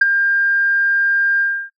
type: tone with ADSR envelope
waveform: sine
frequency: 1600 Hz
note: G6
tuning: 35 cents sharp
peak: -4 dBFS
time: 0.01-1.7 s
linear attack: 7 ms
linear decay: 18 ms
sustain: -9 dB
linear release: 300 ms
effects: noise-tail reverb RT60 0.1 s tail -17 dB re dry + tanh soft clip ceiling -3 dBFS